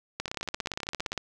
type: two click trains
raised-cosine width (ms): 0.2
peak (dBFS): -21 / -13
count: 14 / 18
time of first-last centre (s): 0.28-1.13 / 0.2-1.177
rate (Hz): 15.3 / 17.4
effects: none